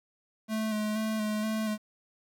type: tone with vibrato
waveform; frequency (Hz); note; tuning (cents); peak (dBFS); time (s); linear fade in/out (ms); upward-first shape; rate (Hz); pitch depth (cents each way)
square; 215.8; A3; -33; -29; 0.48-1.78; 50; square; 2.1; 22
effects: 10-bit